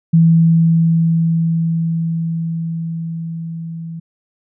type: tone with level ramp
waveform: sine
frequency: 164.81 Hz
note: E3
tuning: in tune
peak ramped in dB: -6 to -25 dBFS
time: 0.13-4 s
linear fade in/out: 10 ms
effects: none